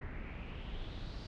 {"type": "noise with low-pass filter sweep", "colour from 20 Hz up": "brown", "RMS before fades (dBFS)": -43, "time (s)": [0.01, 1.27], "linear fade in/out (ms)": 10, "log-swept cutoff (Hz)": [1900, 4700], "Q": 4.3, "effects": []}